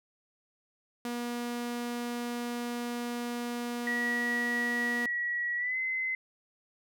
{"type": "tone", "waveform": "sawtooth", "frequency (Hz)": 240, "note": "B3", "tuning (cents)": -49, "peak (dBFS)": -29, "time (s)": [1.05, 5.06], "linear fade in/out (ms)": 2}
{"type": "tone with pitch glide", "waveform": "sine", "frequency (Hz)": [1924, 2050], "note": ["B6", "C7"], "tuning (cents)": [-46, -36], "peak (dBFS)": -29, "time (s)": [3.87, 6.15], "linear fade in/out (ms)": 2, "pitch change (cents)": 110, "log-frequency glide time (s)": [5.57, 5.77]}
{"effects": []}